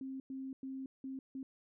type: tone bursts at uneven times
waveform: sine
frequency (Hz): 265.9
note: C4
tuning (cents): +28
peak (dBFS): -40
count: 5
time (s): 0.01-0.2 / 0.3-0.53 / 0.63-0.86 / 1.04-1.19 / 1.35-1.43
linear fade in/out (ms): 2
effects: none